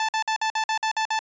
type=tone bursts; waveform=sawtooth; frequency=878 Hz; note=A5; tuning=4 cents flat; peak=-18 dBFS; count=9; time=0-1.191 s; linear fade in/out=2 ms; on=87 ms; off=51 ms; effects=resampled to 16000 Hz